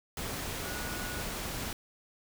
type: tone in noise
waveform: sine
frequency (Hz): 1460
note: F#6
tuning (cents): -24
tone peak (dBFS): -42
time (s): 0.65-1.22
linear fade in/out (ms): 2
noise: pink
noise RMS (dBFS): -37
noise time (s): 0.17-1.73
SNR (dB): -8
effects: none